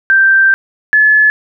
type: tone pair in turn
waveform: sine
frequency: 1568 / 1719 Hz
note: G6 / A6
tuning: 0 / -41 cents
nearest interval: major second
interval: 159 cents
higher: second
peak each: -5 dBFS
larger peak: neither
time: 0.1-0.54 / 0.93-1.3 s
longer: first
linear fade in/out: 0 ms
effects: none